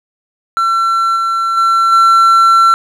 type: tone with level steps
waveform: triangle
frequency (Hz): 1350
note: E6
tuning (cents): +41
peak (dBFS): -8 / -10 / -6 / -3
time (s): 0.57-2.74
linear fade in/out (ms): 0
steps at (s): 1.16 / 1.57 / 1.92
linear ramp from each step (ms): 5
effects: none